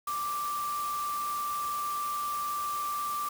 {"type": "tone in noise", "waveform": "sine", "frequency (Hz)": 1174.7, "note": "D6", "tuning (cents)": 0, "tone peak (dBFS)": -30, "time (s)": [0.07, 3.29], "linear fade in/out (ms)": 5, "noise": "white", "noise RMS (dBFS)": -42, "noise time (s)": [0.07, 3.29], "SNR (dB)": 9, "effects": []}